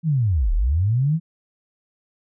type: linear two-way sweep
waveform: sine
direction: down then up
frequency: 169.4 to 34.65 to 169.4 Hz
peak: -16 dBFS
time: 0.03-1.2 s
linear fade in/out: 50 ms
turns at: 0.53 s
effects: none